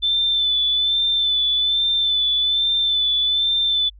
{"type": "tone with vibrato", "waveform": "sine", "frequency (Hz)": 3520, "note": "A7", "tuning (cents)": 0, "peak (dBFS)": -16, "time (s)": [0.02, 3.9], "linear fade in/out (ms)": 20, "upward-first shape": "sine", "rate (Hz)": 1.2, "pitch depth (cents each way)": 30, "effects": ["added 50 Hz sine -42 dBFS peak until 3.99 s"]}